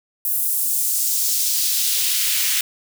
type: noise with high-pass filter sweep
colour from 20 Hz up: white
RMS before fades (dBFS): -20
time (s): 0.25-2.61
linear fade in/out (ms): 2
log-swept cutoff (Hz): 12000 to 2100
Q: 1.1
effects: none